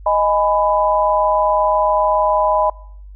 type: chord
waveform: sine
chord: G# minor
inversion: second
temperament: equal with one note detuned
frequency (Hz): 622.3 / 830.6 / 996.9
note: D#5 / G#5 / B5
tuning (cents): 0 / 0 / +16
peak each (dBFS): -16 / -19 / -16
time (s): 0.06-2.7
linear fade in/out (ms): 5
effects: noise-tail reverb RT60 0.7 s tail -25 dB re dry + added 49 Hz sine -34 dBFS peak until 3.15 s